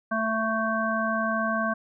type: harmonic tone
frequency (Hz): 221.9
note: A3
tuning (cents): +15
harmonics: 1 / 3 / 5 / 7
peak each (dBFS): -29 / -29 / -29 / -29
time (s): 0.11-1.74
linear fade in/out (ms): 10
effects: none